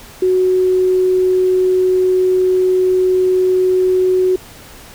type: tone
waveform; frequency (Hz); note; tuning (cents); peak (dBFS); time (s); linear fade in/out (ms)
sine; 370; F#4; 0; -10; 0.22-4.36; 5
effects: pink hiss -38 dBFS RMS until 4.94 s